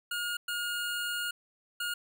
25% pulse tone bursts at uneven times, 1427 Hz, F6, 37 cents sharp, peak -28 dBFS, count 3, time 0.11-0.37 / 0.48-1.31 / 1.8-1.94 s, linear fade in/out 5 ms, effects none

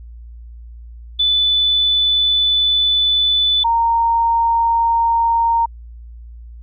sine tone pair in turn, 3491 / 924.6 Hz, A7 / A#5, -14 / -14 cents, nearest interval octave + major seventh, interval 2300 cents, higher first, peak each -12 dBFS, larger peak neither, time 1.19-3.64 / 3.64-5.66 s, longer first, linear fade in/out 10 ms, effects added 58 Hz sine -33 dBFS peak until 6.62 s

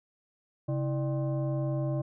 sine tone with frequency modulation, 135.6 Hz, C#3, 38 cents flat, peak -27 dBFS, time 0.68-2.02 s, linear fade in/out 10 ms, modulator 461 Hz, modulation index 0.81, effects none

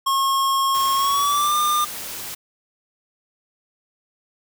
square tone with pitch glide, 1084 to 1202.8 Hz, C#6 to D6, -39 to +41 cents, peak -18 dBFS, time 0.06-1.85 s, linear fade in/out 10 ms, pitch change +180 cents, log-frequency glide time 0.95-1.57 s
white noise, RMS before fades -32 dBFS, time 0.74-2.35 s, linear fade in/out 10 ms
effects none

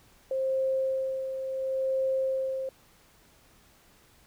sine tone with tremolo, 529 Hz, C5, 19 cents sharp, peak -24 dBFS, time 0.31-2.69 s, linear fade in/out 2 ms, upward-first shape sine, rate 0.71 Hz, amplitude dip 55%, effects pink hiss -60 dBFS RMS until 4.26 s

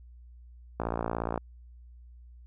click train, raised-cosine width 1 ms, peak -16 dBFS, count 34, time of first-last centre 0.8-1.377 s, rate 57.2 Hz, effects added 60 Hz sine -48 dBFS peak until 2.46 s

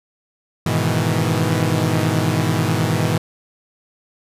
sawtooth chord, E major seventh, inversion first, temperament equal, 103.83 / 123.47 / 155.56 / 164.81 Hz, G#2 / B2 / D#3 / E3, 0 / 0 / 0 / 0 cents, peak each -18 dBFS, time 0.66-3.18 s, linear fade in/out 5 ms, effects resampled to 32000 Hz

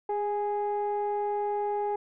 sine tone pair together, 410 / 830 Hz, G#4 / G#5, -22 / -1 cents, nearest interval octave, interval 1221 cents, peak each -28 dBFS, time 0.09-1.96 s, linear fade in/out 5 ms, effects tanh soft clip ceiling -22 dBFS

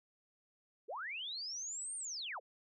sine linear two-way sweep, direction up then down, 351.9 to 8990 to 391.1 Hz, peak -40 dBFS, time 0.88-2.4 s, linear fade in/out 20 ms, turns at 1.96 s, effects none

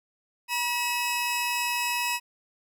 sawtooth tone pair together, 965 / 2572 Hz, B5 / E7, -40 / -43 cents, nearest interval octave + perfect fourth, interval 1697 cents, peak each -25 dBFS, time 0.48-2.2 s, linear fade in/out 50 ms, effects none

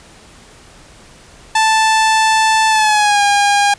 sawtooth tone with pitch glide, 880 to 811.6 Hz, A5 to G#5, 0 to -40 cents, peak -6 dBFS, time 1.55-3.74 s, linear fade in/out 5 ms, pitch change -140 cents, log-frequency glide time 2.69-3.22 s, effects pink hiss -42 dBFS RMS until 3.78 s + resampled to 22050 Hz

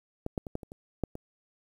clicks, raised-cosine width 2 ms, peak -19 / -17 / -25 / -19 / -29 / -30 / -15 / -26 dBFS, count 8, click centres 0.264 / 0.378 / 0.468 / 0.554 / 0.632 / 0.719 / 1.037 / 1.154 s, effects 9-bit

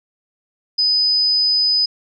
sine tone, 5000 Hz, D#8, 8 cents sharp, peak -13 dBFS, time 0.78-1.86 s, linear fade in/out 10 ms, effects none

